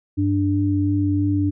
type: tone pair together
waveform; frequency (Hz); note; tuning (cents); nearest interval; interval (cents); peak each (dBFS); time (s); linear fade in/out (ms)
sine; 96.88 / 293.7; G2 / D4; -20 / 0; octave + perfect fifth; 1920; -20 / -19; 0.17-1.51; 20
effects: none